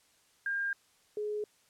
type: tone pair in turn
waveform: sine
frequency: 1606 / 420.4 Hz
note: G6 / G#4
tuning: +41 / +21 cents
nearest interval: octave + major seventh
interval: 2320 cents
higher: first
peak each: -30 / -32 dBFS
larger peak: first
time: 0.46-0.73 / 1.17-1.44 s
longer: neither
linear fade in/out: 2 ms
effects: white hiss -67 dBFS RMS until 1.69 s + low-pass 10000 Hz 12 dB/octave